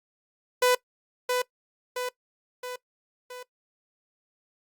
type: tone with echo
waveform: sawtooth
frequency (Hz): 498.6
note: B4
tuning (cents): +16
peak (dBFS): -15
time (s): 0.62-0.75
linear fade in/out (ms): 5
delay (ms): 670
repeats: 4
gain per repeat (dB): -5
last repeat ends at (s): 3.43
effects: noise-tail reverb RT60 0.1 s tail -20 dB re dry + Opus 48 kbps